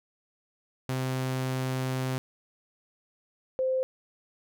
sawtooth / sine tone pair in turn, 130 / 520 Hz, C3 / C5, -11 / -11 cents, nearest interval 2 octaves, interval 2400 cents, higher second, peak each -24 dBFS, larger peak neither, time 0.89-2.18 / 3.59-3.83 s, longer first, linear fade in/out 0 ms, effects none

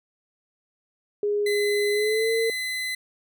sine tone with pitch glide, 412.8 to 452.8 Hz, G#4 to A4, -10 to +50 cents, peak -21 dBFS, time 1.23-2.5 s, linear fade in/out 2 ms, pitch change +160 cents, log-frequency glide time 1.92-2.3 s
30% pulse tone, 2025 Hz, B6, 43 cents sharp, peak -24 dBFS, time 1.46-2.95 s, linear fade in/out 5 ms
effects none

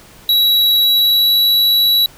square tone with pitch glide, 3893 to 3918 Hz, B7 to B7, -26 to -15 cents, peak -10 dBFS, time 0.29-2.06 s, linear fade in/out 2 ms, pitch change +11 cents, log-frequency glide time 0.75-1.31 s, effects pink hiss -42 dBFS RMS until 2.17 s

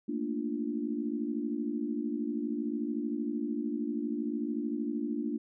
sine chord, Bb major seventh, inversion third, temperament equal with one note detuned, 220 / 233.1 / 293.7 / 345.6 Hz, A3 / Bb3 / D4 / F4, 0 / 0 / 0 / -18 cents, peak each -39 / -35 / -34 / -39 dBFS, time 0.08-5.38 s, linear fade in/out 10 ms, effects none

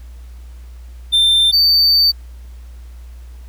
triangle tone pair in turn, 3578 / 4581 Hz, A7 / D8, +28 / -44 cents, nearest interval major third, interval 428 cents, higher second, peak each -8 dBFS, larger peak neither, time 1.12-1.52 / 1.52-2.12 s, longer second, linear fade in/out 20 ms, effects added 60 Hz sine -32 dBFS peak until 3.48 s + pink hiss -52 dBFS RMS until 3.48 s

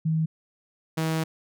sine / sawtooth tone pair in turn, 159.5 / 160.27 Hz, D#3 / E3, +43 / -48 cents, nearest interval unison, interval 9 cents, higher second, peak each -21 / -20 dBFS, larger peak second, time 0.05-0.26 / 0.97-1.24 s, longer second, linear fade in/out 10 ms, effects none

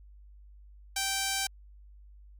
5% pulse tone, 780 Hz, G5, 9 cents flat, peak -17 dBFS, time 0.96-1.47 s, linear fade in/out 5 ms, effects added 50 Hz sine -50 dBFS peak until 2.39 s

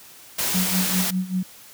white noise, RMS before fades -24 dBFS, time 0.38-1.11 s, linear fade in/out 10 ms
sine tone with tremolo, 185 Hz, F#3, in tune, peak -19 dBFS, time 0.54-1.43 s, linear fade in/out 5 ms, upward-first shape sine, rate 5.1 Hz, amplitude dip 85%
effects white hiss -46 dBFS RMS until 1.73 s + high-pass 60 Hz 12 dB/octave

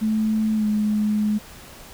sine tone with pitch glide, 217.6 to 211.5 Hz, A3 to G#3, -19 to +32 cents, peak -18 dBFS, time 0.01-1.39 s, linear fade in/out 20 ms, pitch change -49 cents, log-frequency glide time 0.55-0.66 s, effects pink hiss -43 dBFS RMS until 1.93 s

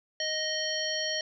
harmonic tone, 622.3 Hz, D#5, in tune, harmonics 1 / 3 / 5 / 7 / 9, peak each -35 / -35 / -35 / -35 / -35 dBFS, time 0.2-1.21 s, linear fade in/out 2 ms, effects none

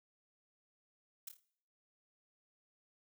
blue noise with echo, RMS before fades -44 dBFS, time 1.27-1.29 s, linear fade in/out 5 ms, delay 27 ms, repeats 4, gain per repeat -7 dB, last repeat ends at 1.398 s, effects noise-tail reverb RT60 0.6 s tail -19 dB re dry

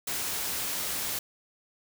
white noise, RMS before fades -32 dBFS, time 0.07-1.19 s, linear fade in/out 5 ms, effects none

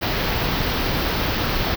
pink band-stop noise, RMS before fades -22 dBFS, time 0.01-1.76 s, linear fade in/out 20 ms, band 5300 to 14000 Hz, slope 48 dB/octave, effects none

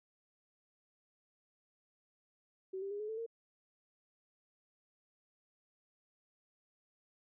sine tone with pitch steps, 379 / 393.7 / 409 / 424.9 / 441.4 / 458.6 Hz, F#4 / G4 / G#4 / G#4 / A4 / A#4, +42 / +8 / -26 / +40 / +5 / -28 cents, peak -38 dBFS, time 2.73-3.264 s, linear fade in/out 10 ms, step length 89 ms, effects none

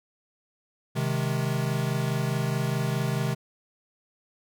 square chord, Ab major, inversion first, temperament equal, 130.81 / 155.56 / 207.7 Hz, C3 / Eb3 / Ab3, 0 / 0 / 0 cents, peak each -28 / -30 / -34 dBFS, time 0.95-3.35 s, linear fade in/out 20 ms, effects none

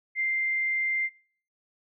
sine tone, 2093 Hz, C7, in tune, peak -24 dBFS, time 0.15-1.1 s, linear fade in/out 50 ms, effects noise-tail reverb RT60 0.5 s tail -24 dB re dry

